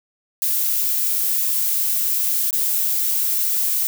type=noise with dropouts; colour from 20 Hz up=violet; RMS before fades=-20 dBFS; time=0.42-3.87 s; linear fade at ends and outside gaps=0 ms; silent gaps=2.507-2.529 s; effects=none